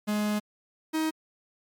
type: tone pair in turn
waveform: 45% pulse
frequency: 209.9 / 315.8 Hz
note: G#3 / D#4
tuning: +19 / +26 cents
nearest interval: perfect fifth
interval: 707 cents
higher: second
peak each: -25 dBFS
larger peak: neither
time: 0.07-0.4 / 0.93-1.11 s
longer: first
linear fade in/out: 20 ms
effects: MP3 96 kbps